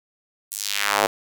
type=tone with high-pass filter sweep; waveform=square; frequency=51 Hz; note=G#1; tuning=31 cents flat; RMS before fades=-23 dBFS; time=0.51-1.07 s; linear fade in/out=5 ms; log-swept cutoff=10000 to 510 Hz; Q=1.4; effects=none